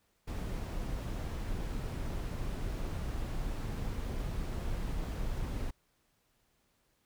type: noise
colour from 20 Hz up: brown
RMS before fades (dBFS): -36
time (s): 0.27-5.71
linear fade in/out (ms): 10
effects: pink hiss -74 dBFS RMS until 7.05 s